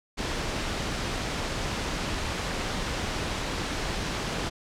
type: noise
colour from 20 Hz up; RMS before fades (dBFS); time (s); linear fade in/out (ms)
pink; -30; 0.17-4.5; 20
effects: low-pass 6000 Hz 12 dB/octave